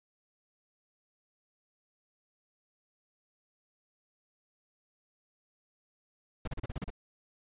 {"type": "noise bursts", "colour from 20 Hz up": "brown", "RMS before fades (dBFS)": -35, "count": 8, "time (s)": [6.45, 6.903], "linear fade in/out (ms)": 5, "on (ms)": 26, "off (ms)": 35, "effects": ["resampled to 8000 Hz"]}